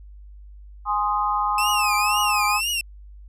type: chord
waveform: sine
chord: Ab major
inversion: none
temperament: equal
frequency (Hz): 830.6 / 1046.5 / 1244.5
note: Ab5 / C6 / Eb6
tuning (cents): 0 / 0 / 0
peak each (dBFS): -24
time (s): 0.85-2.61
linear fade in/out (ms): 50
type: tone with vibrato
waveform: sawtooth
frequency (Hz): 2609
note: E7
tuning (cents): -18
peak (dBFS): -19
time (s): 1.58-2.81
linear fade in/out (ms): 2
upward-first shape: triangle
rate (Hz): 2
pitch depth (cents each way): 200
effects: added 50 Hz sine -40 dBFS peak until 3.28 s + resampled to 32000 Hz